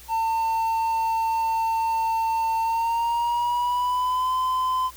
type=tone with pitch glide; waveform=triangle; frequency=901 to 1023.1 Hz; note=A5 to C6; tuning=+41 to -39 cents; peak=-19 dBFS; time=0.08-4.91 s; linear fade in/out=50 ms; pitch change=+220 cents; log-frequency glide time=2.59-4.32 s; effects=added 60 Hz sine -48 dBFS peak until 4.96 s + white hiss -47 dBFS RMS until 4.96 s